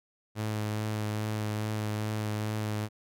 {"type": "tone with vibrato", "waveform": "sawtooth", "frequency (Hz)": 107.1, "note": "A2", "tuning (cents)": -46, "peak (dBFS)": -26, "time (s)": [0.35, 2.89], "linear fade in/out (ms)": 50, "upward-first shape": "sine", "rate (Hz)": 2.4, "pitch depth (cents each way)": 16, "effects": []}